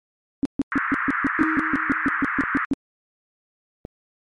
sine tone bursts, 277.2 Hz, C#4, in tune, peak -16 dBFS, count 15, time 0.43-2.735 s, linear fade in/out 0 ms, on 23 ms, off 140 ms
pink band-pass noise, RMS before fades -25 dBFS, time 0.72-2.65 s, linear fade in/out 0 ms, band 1200 to 1900 Hz, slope 48 dB/octave
triangle tone with exponential decay, 316.6 Hz, D#4, 30 cents sharp, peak -16 dBFS, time 1.39-2.27 s, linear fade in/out 1 ms, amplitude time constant 190 ms
clicks, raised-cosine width 2 ms, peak -19 dBFS, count 2, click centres 2.437 / 3.851 s
effects MP3 48 kbps

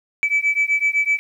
sine beating tone pair, 2299 / 2306.9 Hz, D7 / D7, -37 / -32 cents, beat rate 7.9 Hz, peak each -18 dBFS, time 0.23-1.19 s, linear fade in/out 0 ms, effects tanh soft clip ceiling -11 dBFS + 9-bit

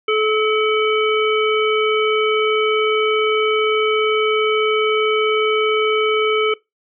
harmonic tone with a mistuned harmonic, 431.2 Hz, A4, 35 cents flat, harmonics 1 / 3 / 5 / 7, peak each -16 / -21 / -23 / -24 dBFS, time 0.08-6.54 s, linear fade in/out 5 ms, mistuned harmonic 5, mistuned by +88 cents, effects noise-tail reverb RT60 0.2 s tail -22 dB re dry

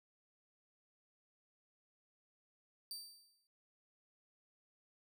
sawtooth tone with exponential decay, 4650 Hz, D8, 18 cents flat, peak -39 dBFS, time 2.91-3.47 s, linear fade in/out 1 ms, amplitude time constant 120 ms, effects none

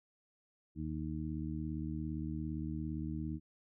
harmonic tone, 77.5 Hz, D#2, 6 cents flat, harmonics 1 / 2 / 3 / 4, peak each -42 / -41 / -43 / -42 dBFS, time 0.75-3.4 s, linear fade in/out 50 ms, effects none

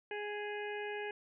harmonic tone, 415.3 Hz, G#4, in tune, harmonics 1 / 2 / 4 / 5 / 6 / 7, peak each -40 / -45 / -45 / -50 / -48 / -53 dBFS, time 0.11-1.11 s, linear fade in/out 2 ms, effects none

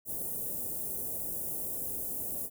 white band-stop noise, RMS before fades -36 dBFS, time 0.05-2.5 s, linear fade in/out 50 ms, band 610 to 9800 Hz, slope 24 dB/octave, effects none

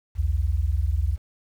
sine tone pair together, 62 / 82.16 Hz, B1 / E2, +7 / -5 cents, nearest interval perfect fourth, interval 488 cents, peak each -23 dBFS, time 0.15-1.18 s, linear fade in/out 50 ms, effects 9-bit

